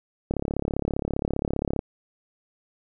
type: click train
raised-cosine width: 2 ms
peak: -12 dBFS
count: 53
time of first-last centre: 0.31-1.791 s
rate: 35.1 Hz
effects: none